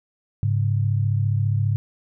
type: tone pair together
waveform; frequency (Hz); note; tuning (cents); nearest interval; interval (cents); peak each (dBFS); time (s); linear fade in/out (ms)
sine; 103.83 / 138.59; G#2 / C#3; 0 / 0; perfect fourth; 500; -19 / -24; 0.43-1.76; 0
effects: none